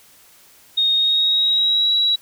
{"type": "tone with pitch glide", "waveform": "sine", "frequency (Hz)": [3716, 3894], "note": ["A#7", "B7"], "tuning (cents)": [-6, -25], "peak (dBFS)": -14, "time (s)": [0.77, 2.16], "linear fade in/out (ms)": 10, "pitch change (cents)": 81, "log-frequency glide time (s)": [0.95, 1.92], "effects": ["white hiss -50 dBFS RMS until 2.21 s"]}